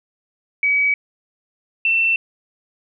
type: tone pair in turn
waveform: sine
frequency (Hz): 2274 / 2686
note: C#7 / E7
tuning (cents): +44 / +32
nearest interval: minor third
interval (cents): 288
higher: second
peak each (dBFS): -14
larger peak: neither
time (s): 0.63-0.94 / 1.85-2.16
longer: neither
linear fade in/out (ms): 2
effects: none